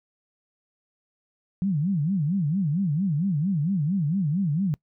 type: tone with vibrato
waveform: sine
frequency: 169.3 Hz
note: E3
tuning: 46 cents sharp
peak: -21 dBFS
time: 1.62-4.74 s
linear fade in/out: 0 ms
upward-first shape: sine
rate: 4.4 Hz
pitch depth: 300 cents each way
effects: noise-tail reverb RT60 0.1 s tail -24 dB re dry